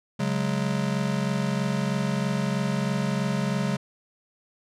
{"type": "chord", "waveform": "square", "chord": "C# suspended fourth", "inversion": "none", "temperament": "just", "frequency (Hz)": [138.59, 184.79, 207.9], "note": ["C#3", "F#3", "G#3"], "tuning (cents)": [0, -2, 2], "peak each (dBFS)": -29, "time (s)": [0.19, 3.77], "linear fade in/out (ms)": 10, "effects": ["low-pass 8000 Hz 12 dB/octave"]}